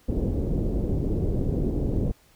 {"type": "low-pass noise", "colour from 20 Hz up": "pink", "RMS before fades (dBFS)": -25, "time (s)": [0.08, 2.12], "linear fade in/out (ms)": 10, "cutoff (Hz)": 450, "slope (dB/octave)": 24, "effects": ["pink hiss -59 dBFS RMS until 2.35 s"]}